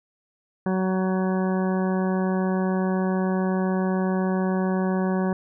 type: harmonic tone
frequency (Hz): 187.2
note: F#3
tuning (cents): +20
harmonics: 1 / 2 / 3 / 4 / 5 / 6 / 8 / 9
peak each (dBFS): -22 / -28 / -32 / -34 / -36 / -38 / -40 / -41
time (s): 0.66-5.33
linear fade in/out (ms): 2
effects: none